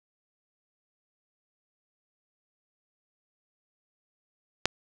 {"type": "click", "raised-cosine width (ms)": 0.2, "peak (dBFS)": -4, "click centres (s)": 4.656, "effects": []}